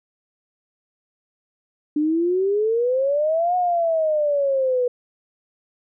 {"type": "exponential two-way sweep", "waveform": "sine", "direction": "up then down", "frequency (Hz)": [293.7, 730, 487.5], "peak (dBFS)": -17, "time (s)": [1.96, 4.88], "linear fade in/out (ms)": 5, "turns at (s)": 3.56, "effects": []}